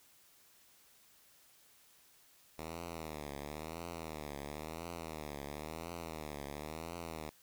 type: tone with vibrato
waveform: 5% pulse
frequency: 77.78 Hz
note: D#2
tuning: in tune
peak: -31 dBFS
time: 2.58-7.3 s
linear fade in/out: 10 ms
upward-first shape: triangle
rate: 0.97 Hz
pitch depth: 180 cents each way
effects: white hiss -65 dBFS RMS until 7.42 s